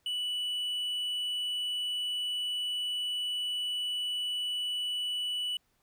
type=tone; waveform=triangle; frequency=2960 Hz; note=F#7; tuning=in tune; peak=-29 dBFS; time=0.06-5.57 s; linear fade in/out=2 ms; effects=pink hiss -73 dBFS RMS until 5.82 s